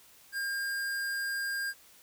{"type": "tone", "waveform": "square", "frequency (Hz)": 1608, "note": "G6", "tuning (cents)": 44, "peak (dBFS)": -32, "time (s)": [0.32, 1.74], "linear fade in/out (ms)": 50, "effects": ["white hiss -58 dBFS RMS until 2.02 s"]}